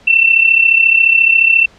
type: tone with amplitude modulation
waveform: sine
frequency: 2689 Hz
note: E7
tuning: 34 cents sharp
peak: -3 dBFS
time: 0.07-1.66 s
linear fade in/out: 10 ms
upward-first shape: sine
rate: 34.3 Hz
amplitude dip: 70%
effects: pink hiss -45 dBFS RMS until 1.78 s + low-pass 5000 Hz 12 dB/octave